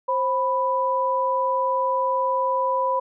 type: tone pair together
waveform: sine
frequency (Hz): 528.7 / 990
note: C5 / B5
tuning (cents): +18 / +4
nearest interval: major seventh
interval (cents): 1086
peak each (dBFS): -24 / -21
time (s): 0.08-3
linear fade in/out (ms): 10
effects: none